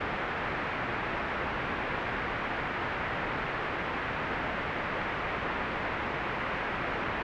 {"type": "low-pass noise", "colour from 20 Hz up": "white", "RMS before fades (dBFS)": -33, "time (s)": [0, 7.23], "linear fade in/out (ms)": 10, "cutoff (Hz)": 2100, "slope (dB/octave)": 24, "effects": []}